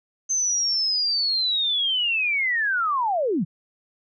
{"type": "linear sweep", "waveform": "sine", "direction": "down", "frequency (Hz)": [6272, 136.1], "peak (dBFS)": -20, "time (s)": [0.29, 3.45], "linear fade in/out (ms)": 20, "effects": []}